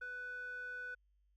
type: tone with band-pass filter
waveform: square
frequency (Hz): 496.3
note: B4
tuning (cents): +8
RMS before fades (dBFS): -45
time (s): 0.01-0.95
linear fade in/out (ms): 10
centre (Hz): 1400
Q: 9.9
effects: added 50 Hz sine -70 dBFS peak until 1.36 s